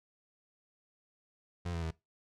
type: tone with pitch steps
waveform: 30% pulse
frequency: 87.31 / 83.9 / 80.62 Hz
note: F2 / E2 / E2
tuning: 0 / +31 / -38 cents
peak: -32 dBFS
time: 1.65-1.911 s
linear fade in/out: 10 ms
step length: 87 ms
effects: noise-tail reverb RT60 0.2 s tail -20 dB re dry + low-pass 7000 Hz 12 dB/octave